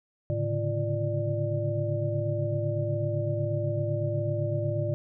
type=tone cluster; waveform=sine; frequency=108.2 / 137.8 / 145.8 / 343.5 / 591 Hz; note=A2 / C#3 / D3 / F4 / D5; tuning=-29 / -10 / -12 / -29 / +11 cents; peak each=-29 / -34 / -34 / -36 / -31 dBFS; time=0.3-4.94 s; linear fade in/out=0 ms; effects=none